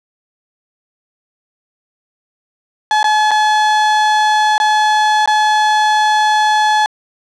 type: tone with dropouts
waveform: 35% pulse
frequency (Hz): 854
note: G#5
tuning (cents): +48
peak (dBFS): -8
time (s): 2.91-6.86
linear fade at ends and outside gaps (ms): 1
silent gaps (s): 3.03-3.042 / 3.309-3.314 / 4.58-4.6 / 5.259-5.275
effects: low-pass 5000 Hz 12 dB/octave